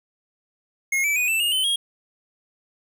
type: tone with pitch steps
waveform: square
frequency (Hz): 2157 / 2312 / 2478 / 2656 / 2846 / 3050 / 3269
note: C#7 / D7 / D#7 / E7 / F7 / G7 / G#7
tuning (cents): -48 / -28 / -8 / +12 / +32 / -48 / -28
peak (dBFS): -20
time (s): 0.92-1.76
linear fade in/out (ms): 5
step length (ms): 120
effects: none